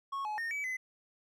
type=tone with pitch steps; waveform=triangle; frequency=1100 / 849 / 1836 / 2287 / 2029 Hz; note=C#6 / G#5 / A#6 / D7 / B6; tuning=-14 / +38 / -27 / -47 / +46 cents; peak=-32 dBFS; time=0.12-0.77 s; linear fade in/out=10 ms; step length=130 ms; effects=none